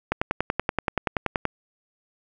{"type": "click train", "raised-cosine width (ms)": 0.5, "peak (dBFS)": -7, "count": 15, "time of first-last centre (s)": [0.12, 1.453], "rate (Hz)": 10.5, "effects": []}